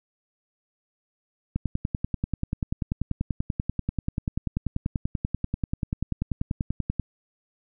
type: click train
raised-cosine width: 5 ms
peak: -13 dBFS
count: 57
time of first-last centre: 1.56-6.997 s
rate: 10.3 Hz
effects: none